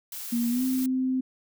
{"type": "noise", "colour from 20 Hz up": "blue", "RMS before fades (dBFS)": -37, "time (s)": [0.12, 0.86], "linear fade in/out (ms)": 2}
{"type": "tone with pitch glide", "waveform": "sine", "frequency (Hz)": [236, 258.9], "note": ["A#3", "C4"], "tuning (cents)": [22, -18], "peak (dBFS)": -23, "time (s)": [0.32, 1.21], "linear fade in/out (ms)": 10, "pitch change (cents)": 160, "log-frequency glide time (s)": [0.49, 0.64]}
{"effects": []}